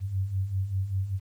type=beating tone pair; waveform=sine; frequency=92.5 / 97.6 Hz; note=F#2 / G2; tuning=0 / -7 cents; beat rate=5.1 Hz; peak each=-33 / -27 dBFS; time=0-1.2 s; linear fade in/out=50 ms; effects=10-bit